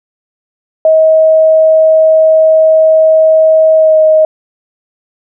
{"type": "tone with pitch glide", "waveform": "sine", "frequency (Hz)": [635, 627], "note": ["D#5", "D#5"], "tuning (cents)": [35, 13], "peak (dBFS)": -3, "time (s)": [0.85, 4.25], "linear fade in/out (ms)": 2, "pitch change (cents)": -22, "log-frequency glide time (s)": [3.76, 3.98], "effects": []}